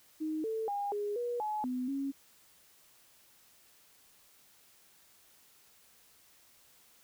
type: tone with pitch steps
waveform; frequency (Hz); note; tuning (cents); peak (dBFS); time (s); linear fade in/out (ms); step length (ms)
sine; 312 / 443.5 / 810 / 412.6 / 481.6 / 850 / 252.1 / 275.1; D#4 / A4 / G#5 / G#4 / B4 / G#5 / B3 / C#4; +5 / +14 / -43 / -11 / -44 / +40 / +36 / -13; -32; 0.2-2.12; 20; 240
effects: white hiss -63 dBFS RMS until 7.03 s